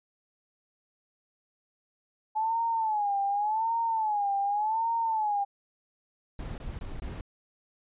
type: tone with vibrato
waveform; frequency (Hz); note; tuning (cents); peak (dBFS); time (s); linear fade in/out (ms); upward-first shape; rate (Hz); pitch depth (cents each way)
sine; 856; A5; -48; -25; 2.35-5.45; 20; sine; 0.87; 130
type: noise bursts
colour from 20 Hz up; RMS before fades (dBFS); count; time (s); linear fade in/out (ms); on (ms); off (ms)
brown; -37; 4; 6.39-7.21; 2; 190; 20
effects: resampled to 8000 Hz